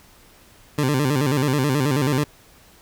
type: tone with vibrato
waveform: 20% pulse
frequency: 138.59 Hz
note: C#3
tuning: in tune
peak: -13 dBFS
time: 0.78-2.24 s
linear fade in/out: 5 ms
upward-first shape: square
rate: 9.3 Hz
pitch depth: 120 cents each way
effects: pink hiss -51 dBFS RMS until 2.81 s